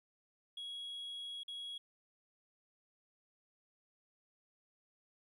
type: tone with dropouts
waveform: sine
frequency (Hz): 3322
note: G#7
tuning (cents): 0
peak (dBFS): -40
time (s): 0.57-1.78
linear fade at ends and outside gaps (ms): 5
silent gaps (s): 1.434-1.48
effects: tanh soft clip ceiling -41 dBFS + 13-bit